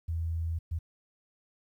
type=tone bursts at uneven times; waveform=sine; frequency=82.41 Hz; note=E2; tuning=in tune; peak=-29 dBFS; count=2; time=0.08-0.59 / 0.71-0.79 s; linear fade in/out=10 ms; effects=11-bit